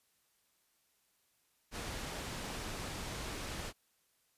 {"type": "low-pass noise", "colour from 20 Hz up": "pink", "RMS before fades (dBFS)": -42, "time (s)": [1.71, 3.73], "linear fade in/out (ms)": 50, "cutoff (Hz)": 8800, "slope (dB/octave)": 12, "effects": ["white hiss -75 dBFS RMS until 4.37 s", "resampled to 32000 Hz"]}